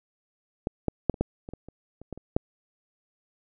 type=clicks; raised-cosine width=2 ms; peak=-13 / -11 / -7 / -27 / -10 / -25 / -24 / -30 / -30 / -21 / -29 / -8 dBFS; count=12; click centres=0.671 / 0.883 / 1.097 / 1.142 / 1.21 / 1.489 / 1.536 / 1.686 / 2.016 / 2.127 / 2.176 / 2.365 s; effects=none